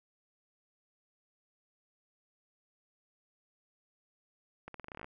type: accelerating click train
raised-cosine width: 0.5 ms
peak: -29 dBFS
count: 12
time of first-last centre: 4.68-5.044 s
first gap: 63 ms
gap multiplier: 0.86
effects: none